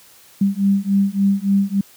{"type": "beating tone pair", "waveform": "sine", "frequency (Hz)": [196, 199.5], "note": ["G3", "G3"], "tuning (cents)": [0, 31], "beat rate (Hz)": 3.5, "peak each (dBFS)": -17, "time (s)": [0.41, 1.81], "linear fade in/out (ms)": 5, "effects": ["white hiss -48 dBFS RMS until 1.96 s", "high-pass 80 Hz 12 dB/octave"]}